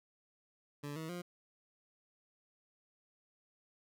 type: tone with pitch steps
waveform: 20% pulse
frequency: 144.9 / 159.85 / 176.34 Hz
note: D3 / D#3 / F3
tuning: -23 / +47 / +17 cents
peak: -36 dBFS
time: 0.83-1.22 s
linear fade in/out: 10 ms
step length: 130 ms
effects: none